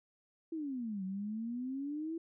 sine exponential two-way sweep, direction down then up, 335.1 to 185.8 to 335.1 Hz, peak -36 dBFS, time 0.52-2.18 s, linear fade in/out 5 ms, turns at 1.04 s, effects none

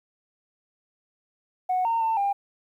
sine tone with pitch steps, 737 / 916 / 897 / 800 Hz, F#5 / A#5 / A5 / G5, -7 / -31 / +33 / +35 cents, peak -20 dBFS, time 1.69-2.33 s, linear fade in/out 10 ms, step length 160 ms, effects tanh soft clip ceiling -18 dBFS + 10-bit

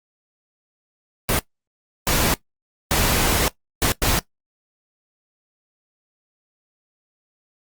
pink noise bursts at uneven times, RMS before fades -19 dBFS, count 5, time 1.29-1.39 / 2.07-2.34 / 2.91-3.48 / 3.82-3.92 / 4.02-4.19 s, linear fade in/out 0 ms, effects noise-tail reverb RT60 0.1 s tail -18 dB re dry + Opus 32 kbps

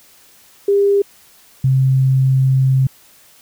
sine tone pair in turn, 401.1 / 132.35 Hz, G4 / C3, +40 / +20 cents, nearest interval octave + perfect fifth, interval 1920 cents, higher first, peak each -10 dBFS, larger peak neither, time 0.68-1.02 / 1.64-2.87 s, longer second, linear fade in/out 5 ms, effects white hiss -48 dBFS RMS until 3.41 s

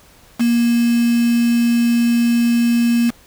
sine tone with quantisation, 235.8 Hz, A#3, 20 cents sharp, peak -12 dBFS, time 0.39-3.11 s, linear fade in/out 20 ms, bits 4, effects pink hiss -48 dBFS RMS until 3.26 s

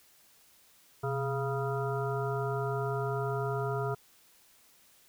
harmonic tone with a mistuned harmonic, 138.2 Hz, C#3, 5 cents flat, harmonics 1 / 3 / 5 / 7 / 9 / 10, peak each -33 / -34 / -38 / -41 / -41 / -42 dBFS, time 1.03-3.95 s, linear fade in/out 10 ms, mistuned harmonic 1, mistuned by -130 cents, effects white hiss -62 dBFS RMS until 5.08 s

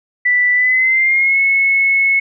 sine tone with pitch glide, 1975.5 to 2192 Hz, B6 to C#7, 0 to -20 cents, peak -10 dBFS, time 0.25-2.2 s, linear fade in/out 10 ms, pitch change +180 cents, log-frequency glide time 0.54-1.39 s, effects none

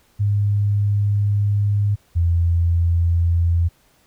sine tone pair in turn, 102.3 / 85.05 Hz, G#2 / F2, -26 / -45 cents, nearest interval minor third, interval 319 cents, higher first, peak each -15 / -14 dBFS, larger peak second, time 0.19-1.96 / 2.15-3.69 s, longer first, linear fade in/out 20 ms, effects pink hiss -58 dBFS RMS until 4.06 s

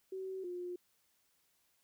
sine tone pair in turn, 379.2 / 356.2 Hz, F#4 / F4, +43 / +34 cents, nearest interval minor second, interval 109 cents, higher first, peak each -39 / -39 dBFS, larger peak neither, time 0.12-0.44 / 0.44-0.76 s, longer neither, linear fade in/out 5 ms, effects white hiss -75 dBFS RMS until 1.83 s

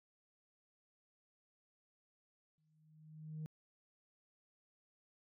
sine tone with exponential growth, 155.5 Hz, D#3, 1 cent flat, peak -38 dBFS, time 2.58-3.46 s, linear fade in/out 0 ms, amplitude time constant 190 ms, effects tanh soft clip ceiling -39 dBFS

